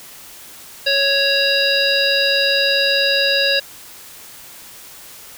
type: harmonic tone with a mistuned harmonic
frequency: 554.4 Hz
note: C#5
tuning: in tune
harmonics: 1 / 3 / 5 / 7 / 9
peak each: -20 / -20 / -20 / -20 / -20 dBFS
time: 0.86-3.6 s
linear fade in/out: 10 ms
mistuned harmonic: 9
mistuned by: -40 cents
effects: white hiss -39 dBFS RMS until 5.37 s